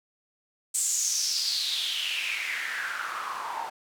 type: noise with band-pass filter sweep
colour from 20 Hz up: white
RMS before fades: -30 dBFS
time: 0.74-3.7 s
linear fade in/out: 10 ms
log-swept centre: 8100 to 830 Hz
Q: 5.7
effects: none